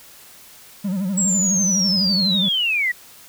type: tone with vibrato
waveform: triangle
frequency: 191.3 Hz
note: G3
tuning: 42 cents flat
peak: -18 dBFS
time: 0.84-2.49 s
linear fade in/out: 10 ms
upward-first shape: sine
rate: 12 Hz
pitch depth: 120 cents each way
type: linear sweep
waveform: sine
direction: down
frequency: 7770 to 1891 Hz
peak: -17 dBFS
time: 1.17-2.92 s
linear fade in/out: 10 ms
effects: white hiss -45 dBFS RMS until 3.28 s